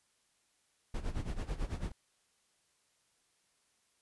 brown noise with tremolo, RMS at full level -34 dBFS, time 0.94-1.92 s, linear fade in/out 5 ms, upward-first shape sine, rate 9.1 Hz, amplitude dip 80%, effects white hiss -74 dBFS RMS until 4.01 s + resampled to 24000 Hz

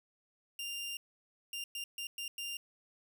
sawtooth tone bursts at uneven times, 2794 Hz, F7, in tune, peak -35 dBFS, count 6, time 0.59-0.97 / 1.53-1.64 / 1.75-1.84 / 1.98-2.07 / 2.18-2.28 / 2.38-2.57 s, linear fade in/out 2 ms, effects none

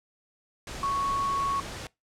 sine tone in noise, 1108.7 Hz, C#6, in tune, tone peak -25 dBFS, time 0.83-1.6 s, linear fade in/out 2 ms, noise pink, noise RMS -38 dBFS, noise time 0.67-1.87 s, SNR +10 dB, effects noise-tail reverb RT60 0.2 s tail -22 dB re dry + low-pass 8000 Hz 12 dB/octave

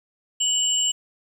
sine tone pair together, 2956 / 7443 Hz, F#7 / A#8, -2 / -4 cents, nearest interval octave + major third, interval 1598 cents, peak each -22 dBFS, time 0.4-0.92 s, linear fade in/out 10 ms, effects 8-bit

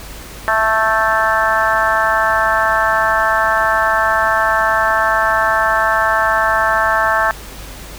harmonic tone with a mistuned harmonic, 220 Hz, A3, in tune, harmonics 3 / 4 / 5 / 6 / 7 / 8, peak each -19 / -19 / -19 / -19 / -19 / -19 dBFS, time 0.48-7.31 s, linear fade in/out 0 ms, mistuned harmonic 7, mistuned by +21 cents, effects added 50 Hz sine -34 dBFS peak until 7.98 s + pink hiss -34 dBFS RMS until 7.98 s

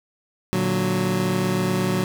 25% pulse chord, Bb augmented, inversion none, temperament equal with one note detuned, 116.54 / 147.77 / 185 Hz, Bb2 / D3 / F#3, 0 / +11 / 0 cents, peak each -23 / -24 / -18 dBFS, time 0.53-2.04 s, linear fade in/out 0 ms, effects none

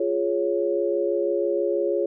sine chord, Db major, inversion first, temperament equal, 349.2 / 415.3 / 554.4 Hz, F4 / Ab4 / Db5, 0 / 0 / 0 cents, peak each -25 dBFS, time 0-2.06 s, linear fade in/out 5 ms, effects none

